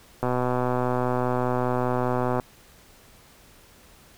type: click train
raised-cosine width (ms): 1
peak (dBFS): -11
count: 272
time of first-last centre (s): 0.23-2.398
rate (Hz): 125
effects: pink hiss -53 dBFS RMS until 4.17 s